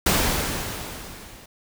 pink noise with level ramp, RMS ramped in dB -18 to -46 dBFS, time 0.06-1.46 s, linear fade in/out 5 ms, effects none

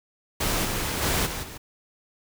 pink noise with level steps, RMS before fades -25 / -28 / -24 / -32 / -40 dBFS, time 0.4-1.58 s, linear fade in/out 10 ms, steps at 0.64 / 1.01 / 1.25 / 1.42 s, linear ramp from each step 20 ms, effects none

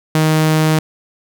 sawtooth tone, 156.6 Hz, D#3, 11 cents sharp, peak -7 dBFS, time 0.15-0.79 s, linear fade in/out 2 ms, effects none

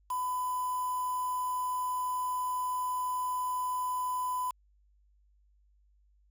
sine tone with quantisation, 1003 Hz, B5, 26 cents sharp, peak -30 dBFS, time 0.1-4.51 s, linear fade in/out 5 ms, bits 7, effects added 50 Hz sine -63 dBFS peak until 6.3 s

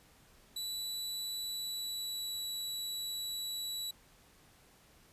sawtooth tone with pitch glide, 3951 to 3928 Hz, B7 to B7, 0 to -10 cents, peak -34 dBFS, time 0.56-3.91 s, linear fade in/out 5 ms, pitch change -10 cents, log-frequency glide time 1.35-2.39 s, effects pink hiss -63 dBFS RMS until 5.12 s + resampled to 32000 Hz

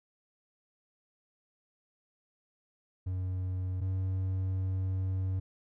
triangle tone pair in turn, 92.4 / 94.18 Hz, F#2 / F#2, -2 / +31 cents, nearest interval unison, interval 33 cents, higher second, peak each -29 / -27 dBFS, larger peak second, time 3.06-3.81 / 3.81-5.4 s, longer second, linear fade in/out 10 ms, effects none

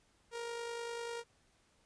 sawtooth tone with amplitude modulation, 469.1 Hz, A#4, 11 cents sharp, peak -34 dBFS, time 0.31-1.24 s, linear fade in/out 50 ms, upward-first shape sine, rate 50.1 Hz, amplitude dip 40%, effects pink hiss -71 dBFS RMS until 1.85 s + resampled to 22050 Hz

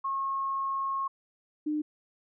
sine tone pair in turn, 1086 / 302.3 Hz, C#6 / D#4, -36 / -50 cents, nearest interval octave + minor seventh, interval 2214 cents, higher first, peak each -28 / -27 dBFS, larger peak second, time 0.04-1.08 / 1.66-1.82 s, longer first, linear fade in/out 10 ms, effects none

